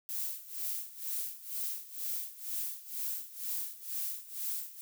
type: noise with tremolo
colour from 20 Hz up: violet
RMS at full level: -35 dBFS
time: 0.09-4.81 s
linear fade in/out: 0 ms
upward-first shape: sine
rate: 2.1 Hz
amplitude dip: 85%
effects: none